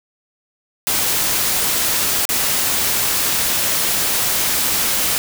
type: noise with dropouts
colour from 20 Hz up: white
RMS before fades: -18 dBFS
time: 0.87-5.18 s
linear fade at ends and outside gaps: 0 ms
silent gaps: 2.253-2.291 s
effects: none